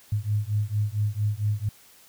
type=beating tone pair; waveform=sine; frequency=102.8 / 107.2 Hz; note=G#2 / A2; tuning=-17 / -45 cents; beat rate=4.4 Hz; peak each=-26 dBFS; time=0.12-1.69 s; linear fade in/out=5 ms; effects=white hiss -54 dBFS RMS until 2.08 s